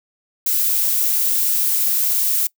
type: noise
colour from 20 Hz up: violet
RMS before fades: -18 dBFS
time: 0.46-2.47 s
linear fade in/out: 5 ms
effects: noise-tail reverb RT60 0.1 s tail -23 dB re dry